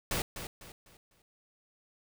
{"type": "noise with echo", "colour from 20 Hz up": "pink", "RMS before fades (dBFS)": -32, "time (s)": [0.11, 0.22], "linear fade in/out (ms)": 2, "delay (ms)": 250, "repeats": 4, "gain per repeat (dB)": -9, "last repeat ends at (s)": 1.22, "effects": []}